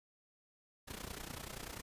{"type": "noise with amplitude modulation", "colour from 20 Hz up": "pink", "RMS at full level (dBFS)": -43, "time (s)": [0.87, 1.82], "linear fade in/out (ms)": 20, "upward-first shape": "sine", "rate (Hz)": 30.3, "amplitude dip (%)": 80, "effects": ["resampled to 32000 Hz"]}